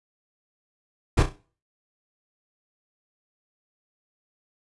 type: noise with echo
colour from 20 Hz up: brown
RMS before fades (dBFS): -17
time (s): 1.17-1.23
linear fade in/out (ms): 10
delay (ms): 33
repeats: 4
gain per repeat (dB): -9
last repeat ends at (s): 1.362
effects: noise-tail reverb RT60 0.4 s tail -19 dB re dry + resampled to 24000 Hz